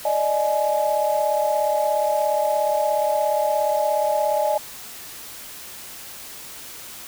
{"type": "tone cluster", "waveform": "sine", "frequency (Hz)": [588, 625, 842], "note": ["D5", "D#5", "G#5"], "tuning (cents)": [2, 8, 24], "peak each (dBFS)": -22, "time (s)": [0.05, 4.58], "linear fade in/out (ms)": 5, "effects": ["tanh soft clip ceiling -9 dBFS", "white hiss -38 dBFS RMS until 7.07 s"]}